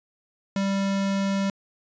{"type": "tone", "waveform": "square", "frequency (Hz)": 196.2, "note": "G3", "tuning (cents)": 2, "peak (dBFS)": -23, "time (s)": [0.56, 1.5], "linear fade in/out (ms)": 2, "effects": ["resampled to 16000 Hz"]}